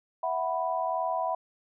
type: chord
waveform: sine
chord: E suspended second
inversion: none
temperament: equal with one note detuned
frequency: 657.4 / 740 / 987.8 Hz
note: E5 / F#5 / B5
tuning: -5 / 0 / 0 cents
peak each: -31 dBFS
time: 0.23-1.35 s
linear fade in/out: 5 ms
effects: none